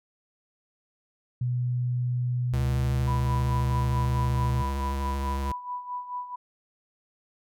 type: tone with pitch glide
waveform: sine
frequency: 123.47 to 122.62 Hz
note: B2 to B2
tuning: 0 to -12 cents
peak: -24 dBFS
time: 1.41-4.62 s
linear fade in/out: 5 ms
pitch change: -12 cents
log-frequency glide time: 3.12-3.69 s
type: tone with vibrato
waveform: square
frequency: 68.5 Hz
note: C#2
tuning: 20 cents flat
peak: -28 dBFS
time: 2.53-5.52 s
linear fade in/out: 5 ms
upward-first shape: sine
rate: 13 Hz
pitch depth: 25 cents each way
type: tone with tremolo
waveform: sine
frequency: 987.8 Hz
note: B5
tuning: in tune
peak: -29 dBFS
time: 3.07-6.36 s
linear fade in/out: 10 ms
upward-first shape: sine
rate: 4.6 Hz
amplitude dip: 70%
effects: none